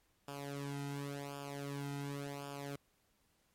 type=tone with flanger; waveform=sawtooth; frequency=141.3 Hz; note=C#3; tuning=34 cents sharp; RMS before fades=-43 dBFS; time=0.28-2.76 s; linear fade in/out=2 ms; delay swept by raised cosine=0.49 to 1.79 ms; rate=0.91 Hz; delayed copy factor=-0.8; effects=pink hiss -75 dBFS RMS until 3.54 s + MP3 64 kbps